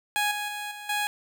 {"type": "tone with level steps", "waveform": "15% pulse", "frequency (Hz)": 830.6, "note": "G#5", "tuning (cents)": 0, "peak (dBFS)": [-17, -23, -26, -32, -19], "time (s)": [0.16, 1.07], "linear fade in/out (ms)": 0, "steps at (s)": [0.31, 0.48, 0.71, 0.89], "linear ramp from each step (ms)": 5, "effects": []}